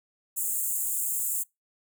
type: high-pass noise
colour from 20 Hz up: pink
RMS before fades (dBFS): -29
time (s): 0.36-1.44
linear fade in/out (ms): 20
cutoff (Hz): 7000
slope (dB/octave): 96
effects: noise-tail reverb RT60 0.2 s tail -25 dB re dry